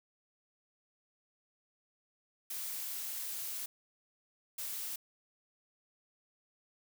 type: noise bursts at uneven times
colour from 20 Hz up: blue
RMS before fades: -40 dBFS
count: 2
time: 2.5-3.66 / 4.58-4.96 s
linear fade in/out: 5 ms
effects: none